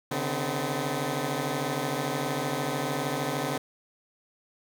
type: tone cluster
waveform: 10% pulse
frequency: 136.6 / 149.8 / 254.6 Hz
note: C#3 / D3 / C4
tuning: -25 / +35 / -47 cents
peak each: -24 dBFS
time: 0.11-3.58 s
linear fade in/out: 5 ms
effects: none